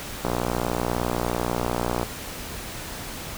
click train, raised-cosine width 1 ms, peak -10 dBFS, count 108, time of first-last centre 0.25-2.03 s, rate 60.1 Hz, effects pink hiss -35 dBFS RMS until 3.37 s

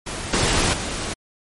pink noise with level steps, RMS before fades -29 / -19 / -27 dBFS, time 0.06-1.14 s, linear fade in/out 10 ms, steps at 0.33 / 0.73 s, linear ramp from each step 5 ms, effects MP3 48 kbps

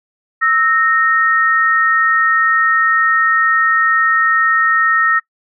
sine tone pair together, 1309 / 1851.2 Hz, E6 / A#6, -13 / -13 cents, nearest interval tritone, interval 600 cents, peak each -13 / -13 dBFS, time 0.41-5.2 s, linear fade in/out 20 ms, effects noise-tail reverb RT60 0.1 s tail -21 dB re dry

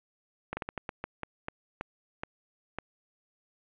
slowing click train, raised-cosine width 0.5 ms, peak -19 dBFS, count 12, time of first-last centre 0.53-2.786 s, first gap 40 ms, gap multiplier 1.3, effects resampled to 8000 Hz + 8-bit

